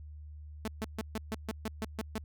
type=tone bursts; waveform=sawtooth; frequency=218.9 Hz; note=A3; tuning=9 cents flat; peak=-29 dBFS; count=10; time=0.65-2.18 s; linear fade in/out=0 ms; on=27 ms; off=140 ms; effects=added 75 Hz sine -44 dBFS peak until 2.24 s